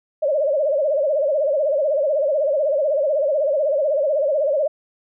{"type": "tone with vibrato", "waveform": "sine", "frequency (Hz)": 582, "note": "D5", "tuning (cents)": -16, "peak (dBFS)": -16, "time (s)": [0.22, 4.68], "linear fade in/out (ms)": 10, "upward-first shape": "sine", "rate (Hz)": 16, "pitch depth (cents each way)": 140, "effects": []}